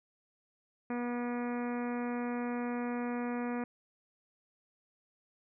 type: harmonic tone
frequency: 242 Hz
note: B3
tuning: 35 cents flat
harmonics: 1 / 2 / 3 / 4 / 5 / 6 / 7 / 8 / 9 / 10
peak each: -34 / -40 / -44 / -46 / -48 / -50 / -51 / -52 / -53 / -54 dBFS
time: 0.9-3.64 s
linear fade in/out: 2 ms
effects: none